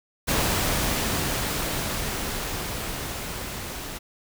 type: noise with level ramp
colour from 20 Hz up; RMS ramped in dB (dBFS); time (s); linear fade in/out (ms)
pink; -23 to -35; 0.27-3.99; 20
effects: none